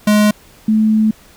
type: tone pair in turn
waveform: square / sine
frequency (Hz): 210 / 217.2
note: G#3 / A3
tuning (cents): +19 / -22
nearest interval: minor second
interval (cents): 59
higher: second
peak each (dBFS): -9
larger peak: neither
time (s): 0.07-0.31 / 0.68-1.11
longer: second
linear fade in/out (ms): 5
effects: pink hiss -45 dBFS RMS until 1.36 s